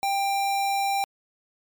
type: tone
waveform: square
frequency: 791 Hz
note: G5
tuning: 15 cents sharp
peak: -23 dBFS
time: 0.03-1.04 s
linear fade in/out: 0 ms
effects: MP3 96 kbps